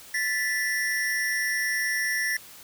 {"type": "ring-modulated tone", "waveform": "square", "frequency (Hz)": 1864.7, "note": "A#6", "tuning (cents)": 0, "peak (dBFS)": -22, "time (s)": [0.14, 2.37], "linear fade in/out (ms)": 5, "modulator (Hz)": 110, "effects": ["white hiss -47 dBFS RMS until 2.63 s"]}